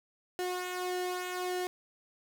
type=tone with flanger; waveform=sawtooth; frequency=362.6 Hz; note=F#4; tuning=35 cents flat; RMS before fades=-35 dBFS; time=0.39-1.67 s; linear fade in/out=0 ms; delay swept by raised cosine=1.9 to 2.57 ms; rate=1.7 Hz; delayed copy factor=-0.55; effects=none